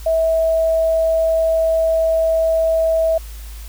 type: tone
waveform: sine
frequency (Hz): 650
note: E5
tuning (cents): -24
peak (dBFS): -13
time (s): 0.06-3.18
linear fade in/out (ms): 5
effects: added 53 Hz sine -30 dBFS peak until 3.68 s + white hiss -42 dBFS RMS until 3.68 s